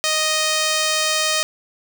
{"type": "tone", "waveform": "5% pulse", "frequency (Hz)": 622.3, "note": "D#5", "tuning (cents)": 0, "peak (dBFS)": -6, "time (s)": [0.04, 1.43], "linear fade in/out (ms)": 0, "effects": []}